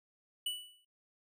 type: tone with exponential decay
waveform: square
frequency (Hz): 2960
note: F#7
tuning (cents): 0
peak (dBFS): -32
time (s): 0.46-0.85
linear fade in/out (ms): 5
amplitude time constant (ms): 83
effects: noise-tail reverb RT60 0.1 s tail -23 dB re dry